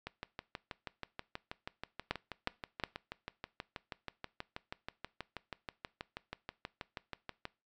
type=two click trains; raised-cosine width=0.3 ms; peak=-16 / -24 dBFS; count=3 / 47; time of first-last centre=2.11-2.837 / 0.07-7.454 s; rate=2.75 / 6.23 Hz; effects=noise-tail reverb RT60 0.3 s tail -21 dB re dry